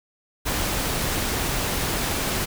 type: noise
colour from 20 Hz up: pink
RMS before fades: -25 dBFS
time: 0.45-2.46 s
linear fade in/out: 20 ms
effects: none